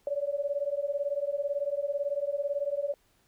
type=beating tone pair; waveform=sine; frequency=561 / 579 Hz; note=C#5 / D5; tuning=+21 / -25 cents; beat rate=18 Hz; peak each=-31 dBFS; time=0.07-2.94 s; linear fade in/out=2 ms; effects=pink hiss -68 dBFS RMS until 3.27 s